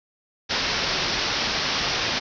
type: low-pass noise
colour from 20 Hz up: white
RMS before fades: -25 dBFS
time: 0.49-2.2 s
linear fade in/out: 20 ms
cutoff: 5700 Hz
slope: 96 dB/octave
effects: none